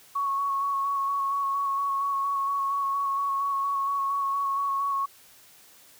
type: tone with vibrato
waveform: sine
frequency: 1108.7 Hz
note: C#6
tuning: in tune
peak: -24 dBFS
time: 0.15-5.06 s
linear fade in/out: 10 ms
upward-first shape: square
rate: 4.3 Hz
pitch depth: 16 cents each way
effects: white hiss -54 dBFS RMS until 5.99 s + high-pass 60 Hz 12 dB/octave